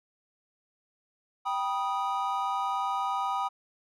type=chord; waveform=triangle; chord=G augmented; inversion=none; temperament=equal with one note detuned; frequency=784 / 973.6 / 1244.5 Hz; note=G5 / B5 / D#6; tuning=0 / -25 / 0 cents; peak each=-30 dBFS; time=1.45-3.49 s; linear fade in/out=20 ms; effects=none

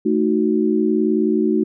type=chord; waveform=sine; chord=D# diminished; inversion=second; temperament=equal; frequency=220 / 311.1 / 370 Hz; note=A3 / D#4 / F#4; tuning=0 / 0 / 0 cents; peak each=-19 dBFS; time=0.05-1.64 s; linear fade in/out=10 ms; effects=none

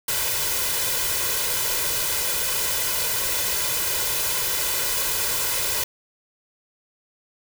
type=noise with comb filter; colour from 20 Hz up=white; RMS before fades=-24 dBFS; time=0.08-5.84 s; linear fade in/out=5 ms; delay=2 ms; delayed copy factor=+0.7; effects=none

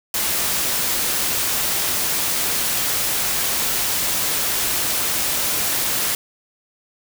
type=noise; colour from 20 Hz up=white; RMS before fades=-21 dBFS; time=0.14-6.15 s; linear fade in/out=2 ms; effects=none

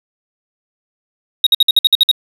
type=tone bursts; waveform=triangle; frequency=3774 Hz; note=A#7; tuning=21 cents sharp; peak=-4 dBFS; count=9; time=1.44-2.114 s; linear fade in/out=2 ms; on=26 ms; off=55 ms; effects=none

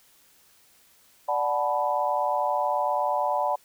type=chord; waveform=sine; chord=B minor seventh; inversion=first; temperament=equal with one note detuned; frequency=587.3 / 740 / 868.9 / 987.8 Hz; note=D5 / F#5 / A5 / B5; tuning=0 / 0 / -22 / 0 cents; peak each=-28 dBFS; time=1.28-3.56 s; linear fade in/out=10 ms; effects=white hiss -59 dBFS RMS until 3.64 s

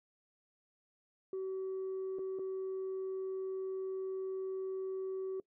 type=tone with dropouts; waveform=sine; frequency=380 Hz; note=F#4; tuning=46 cents sharp; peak=-34 dBFS; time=1.33-5.4 s; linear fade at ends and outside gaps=2 ms; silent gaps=2.186-2.191 / 2.388-2.393 s; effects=noise-tail reverb RT60 0.1 s tail -22 dB re dry + tanh soft clip ceiling -34 dBFS

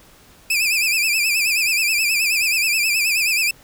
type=tone with vibrato; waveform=sawtooth; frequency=2489 Hz; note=D#7; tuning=in tune; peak=-13 dBFS; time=0.5-3.51 s; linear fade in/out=5 ms; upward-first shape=sine; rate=9.4 Hz; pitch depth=110 cents each way; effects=pink hiss -49 dBFS RMS until 3.63 s

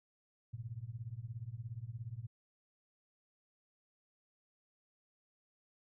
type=tone with tremolo; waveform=sine; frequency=115.6 Hz; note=A#2; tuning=14 cents flat; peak=-37 dBFS; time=0.53-2.27 s; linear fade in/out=10 ms; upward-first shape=triangle; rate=17 Hz; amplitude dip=100%; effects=none

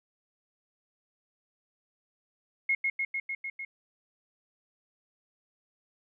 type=tone with echo; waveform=sine; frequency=2161 Hz; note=C#7; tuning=45 cents flat; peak=-23 dBFS; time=2.69-2.75 s; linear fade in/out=5 ms; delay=150 ms; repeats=6; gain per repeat=-2 dB; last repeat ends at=3.65 s; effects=none

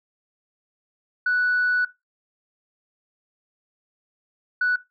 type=tone pair in turn; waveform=sine; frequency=1480 / 1480 Hz; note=F#6 / F#6; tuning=0 / 0 cents; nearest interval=unison; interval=0 cents; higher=neither; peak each=-17 dBFS; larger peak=neither; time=1.26-1.85 / 4.61-4.76 s; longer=first; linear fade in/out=5 ms; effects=noise-tail reverb RT60 0.2 s tail -17 dB re dry + tanh soft clip ceiling -15 dBFS

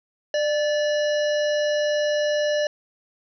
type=harmonic tone with a mistuned harmonic; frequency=580 Hz; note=D5; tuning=22 cents flat; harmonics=1 / 3 / 5 / 7 / 9 / 10; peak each=-20 / -30 / -34 / -37 / -39 / -40 dBFS; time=0.34-2.67 s; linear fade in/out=2 ms; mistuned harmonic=1; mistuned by=+48 cents; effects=none

